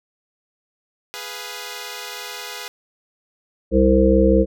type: chord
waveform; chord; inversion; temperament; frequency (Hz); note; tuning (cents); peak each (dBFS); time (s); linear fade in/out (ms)
5% pulse; F diminished; first; equal; 415.3 / 493.9 / 698.5; Ab4 / Cb5 / F5; 0 / 0 / 0; -23 / -22 / -26; 1.14-2.68; 0
type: harmonic tone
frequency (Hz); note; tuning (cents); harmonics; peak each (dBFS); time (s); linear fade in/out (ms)
65.41; C2; 0; 1 / 3 / 5 / 7 / 8; -18 / -18 / -18 / -18 / -18; 3.71-4.46; 50
effects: none